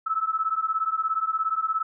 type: beating tone pair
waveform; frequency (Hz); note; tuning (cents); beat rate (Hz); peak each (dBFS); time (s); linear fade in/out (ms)
sine; 1298 / 1315; E6 / E6; -27 / -5; 17; -26; 0.06-1.83; 10
effects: none